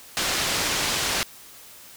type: low-pass noise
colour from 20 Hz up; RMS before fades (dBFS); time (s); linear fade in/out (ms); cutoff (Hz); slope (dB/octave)
white; -25; 0.17-1.23; 0; 5900; 12
effects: white hiss -46 dBFS RMS until 1.96 s